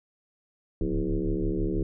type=tone with frequency modulation; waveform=sine; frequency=179.7 Hz; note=F3; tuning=50 cents sharp; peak=-24 dBFS; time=0.81-1.83 s; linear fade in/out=2 ms; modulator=73.1 Hz; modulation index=3.3; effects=none